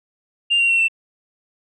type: tone with pitch steps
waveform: sine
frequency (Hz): 2794 / 2757 / 2721 / 2685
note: F7 / F7 / F7 / E7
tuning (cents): 0 / -23 / -46 / +31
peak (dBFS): -12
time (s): 0.5-0.884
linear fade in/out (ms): 20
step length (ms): 96
effects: tanh soft clip ceiling -11 dBFS